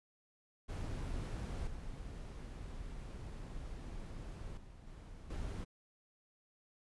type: noise with level steps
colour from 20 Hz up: brown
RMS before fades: -40 / -46 / -54 / -51 / -41 dBFS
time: 0.68-5.65 s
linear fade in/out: 20 ms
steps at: 1.67 / 4.57 / 4.87 / 5.3 s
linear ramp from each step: 5 ms
effects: resampled to 24000 Hz